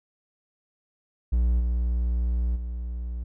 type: tone with level steps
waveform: triangle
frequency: 59.6 Hz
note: A#1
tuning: 39 cents sharp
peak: -17 / -20 / -27 dBFS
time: 1.32-3.24 s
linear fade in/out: 10 ms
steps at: 1.59 / 2.55 s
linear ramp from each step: 20 ms
effects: none